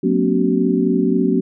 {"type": "tone cluster", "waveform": "sine", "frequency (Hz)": [183.4, 227.3, 251.1, 282.1, 378], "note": ["F#3", "A#3", "B3", "C#4", "F#4"], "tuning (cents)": [-15, -43, 29, 30, 37], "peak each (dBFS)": -20, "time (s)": [0.03, 1.41], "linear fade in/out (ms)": 10, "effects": []}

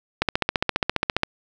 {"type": "click train", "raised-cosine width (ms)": 0.3, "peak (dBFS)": -3, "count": 16, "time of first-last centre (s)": [0.22, 1.234], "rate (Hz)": 14.8, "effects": []}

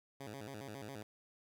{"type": "tone with vibrato", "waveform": "10% pulse", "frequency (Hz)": 120.6, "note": "B2", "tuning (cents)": -41, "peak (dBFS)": -37, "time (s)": [0.2, 1.03], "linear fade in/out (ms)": 5, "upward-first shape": "square", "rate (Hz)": 7.3, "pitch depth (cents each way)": 230, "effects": []}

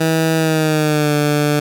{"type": "tone with pitch glide", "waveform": "15% pulse", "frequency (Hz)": [161.2, 147.82], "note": ["E3", "D3"], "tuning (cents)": [-38, 12], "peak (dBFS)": -7, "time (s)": [0, 1.6], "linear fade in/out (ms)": 10, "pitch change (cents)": -150, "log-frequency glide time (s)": [0.36, 1.14], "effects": []}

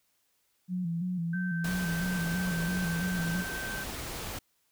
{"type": "tone with vibrato", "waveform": "sine", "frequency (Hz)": 174.61, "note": "F3", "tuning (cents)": 0, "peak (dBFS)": -29, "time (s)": [0.68, 3.45], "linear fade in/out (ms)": 50, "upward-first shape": "square", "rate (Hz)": 3, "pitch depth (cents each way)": 67}
{"type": "tone", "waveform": "sine", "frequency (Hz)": 1553, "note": "G6", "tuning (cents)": -17, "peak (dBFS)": -36, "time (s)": [1.33, 3.84], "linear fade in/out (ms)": 5}
{"type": "noise", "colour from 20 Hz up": "pink", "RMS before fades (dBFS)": -38, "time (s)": [1.64, 4.39], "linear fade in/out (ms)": 5}
{"effects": ["white hiss -73 dBFS RMS until 4.71 s"]}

